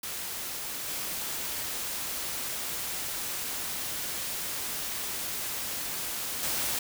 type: noise with level steps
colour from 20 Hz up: white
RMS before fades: -36 / -34 / -30 dBFS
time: 0.03-6.79 s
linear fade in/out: 5 ms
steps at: 0.88 / 6.43 s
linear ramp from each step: 2 ms
effects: none